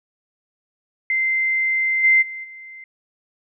sine tone with level steps, 2080 Hz, C7, 11 cents flat, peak -17 / -11 / -29 / -36 dBFS, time 1.1-2.84 s, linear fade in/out 2 ms, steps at 2.03 / 2.21 / 2.43 s, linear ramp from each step 20 ms, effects none

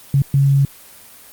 sine tone bursts at uneven times, 138.59 Hz, C#3, in tune, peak -10 dBFS, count 2, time 0.14-0.22 / 0.34-0.65 s, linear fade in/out 2 ms, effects white hiss -42 dBFS RMS until 1.32 s + Opus 24 kbps

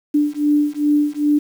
sine beating tone pair, 293.7 / 296.2 Hz, D4 / D4, 0 / +15 cents, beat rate 2.5 Hz, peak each -17 dBFS, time 0.14-1.39 s, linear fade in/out 10 ms, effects 7-bit

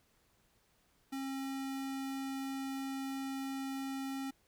square tone, 269.7 Hz, C#4, 47 cents flat, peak -38 dBFS, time 1.12-4.31 s, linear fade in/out 10 ms, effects pink hiss -72 dBFS RMS until 4.47 s

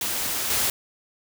white noise with level steps, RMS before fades -27 / -23 dBFS, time 0.01-0.7 s, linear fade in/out 2 ms, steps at 0.5 s, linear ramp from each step 2 ms, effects none

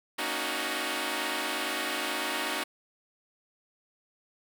5% pulse chord, D# minor seventh, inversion second, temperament equal with one note detuned, 233.1 / 282.2 / 311.1 / 370 Hz, A#3 / C#4 / D#4 / F#4, 0 / +31 / 0 / 0 cents, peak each -28 / -24 / -23 / -23 dBFS, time 0.18-2.64 s, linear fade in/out 10 ms, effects none

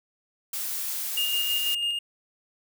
blue noise, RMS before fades -31 dBFS, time 0.53-1.75 s, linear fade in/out 5 ms
triangle tone with tremolo, 2832 Hz, F7, 23 cents sharp, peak -22 dBFS, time 1.17-1.99 s, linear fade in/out 5 ms, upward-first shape square, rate 6.1 Hz, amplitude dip 30%
effects none

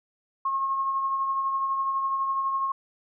sine tone with tremolo, 1082 Hz, C#6, 42 cents flat, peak -22 dBFS, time 0.45-2.72 s, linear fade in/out 5 ms, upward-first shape triangle, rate 12 Hz, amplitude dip 40%, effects none

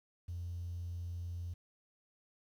triangle tone, 86.7 Hz, F2, 12 cents flat, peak -35 dBFS, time 0.28-1.54 s, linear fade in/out 10 ms, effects tanh soft clip ceiling -36 dBFS + 11-bit

